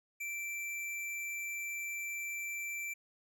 square tone, 2341 Hz, D7, 6 cents flat, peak -38 dBFS, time 0.2-2.94 s, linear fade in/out 10 ms, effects none

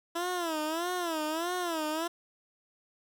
15% pulse tone with vibrato, 333 Hz, E4, 18 cents sharp, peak -24 dBFS, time 0.15-2.08 s, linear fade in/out 10 ms, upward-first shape sine, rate 1.6 Hz, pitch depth 150 cents each way, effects 11-bit

